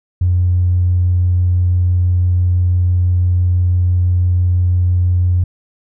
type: tone with tanh clipping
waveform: triangle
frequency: 89.4 Hz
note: F2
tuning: 41 cents sharp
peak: -10 dBFS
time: 0.21-5.44 s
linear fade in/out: 5 ms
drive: 4 dB
effects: none